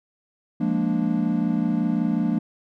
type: chord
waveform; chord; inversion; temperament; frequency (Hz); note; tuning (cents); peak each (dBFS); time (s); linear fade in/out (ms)
triangle; Bb dominant seventh; second; equal; 174.61 / 207.7 / 233.1 / 293.7; F3 / Ab3 / Bb3 / D4; 0 / 0 / 0 / 0; -24 / -24 / -22 / -25; 0.6-2.39; 10
effects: none